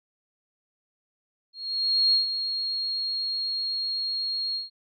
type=tone with ADSR envelope; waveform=sine; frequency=4273 Hz; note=C8; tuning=36 cents sharp; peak=-17 dBFS; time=1.53-4.7 s; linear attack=600 ms; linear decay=130 ms; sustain=-9 dB; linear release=150 ms; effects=none